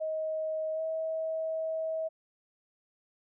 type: tone with pitch glide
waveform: sine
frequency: 630 to 641.4 Hz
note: D#5 to E5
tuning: +21 to -48 cents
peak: -30 dBFS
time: 0-2.09 s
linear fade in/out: 20 ms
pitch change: +31 cents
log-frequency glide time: 0.74-0.81 s
effects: none